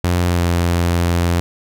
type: tone with pitch glide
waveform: sawtooth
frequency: 88.1 to 86.34 Hz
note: F2 to F2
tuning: +16 to -19 cents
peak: -10 dBFS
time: 0.04-1.4 s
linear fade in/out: 0 ms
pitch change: -35 cents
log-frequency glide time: 0.27-0.43 s
effects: none